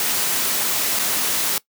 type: noise with dropouts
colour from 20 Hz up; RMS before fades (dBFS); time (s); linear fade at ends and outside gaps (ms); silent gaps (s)
white; -21; 0-1.58; 1; 0.99-0.994
effects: noise-tail reverb RT60 0.1 s tail -20 dB re dry + high-pass 150 Hz 12 dB/octave